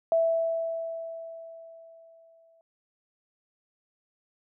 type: tone with exponential decay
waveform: sine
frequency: 659.3 Hz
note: E5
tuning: in tune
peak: -19 dBFS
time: 0.12-2.61 s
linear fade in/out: 1 ms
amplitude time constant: 540 ms
effects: none